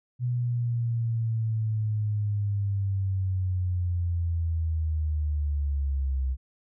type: linear sweep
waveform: sine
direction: down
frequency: 123.7 to 64.6 Hz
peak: -24 dBFS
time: 0.19-6.37 s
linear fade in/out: 50 ms
effects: none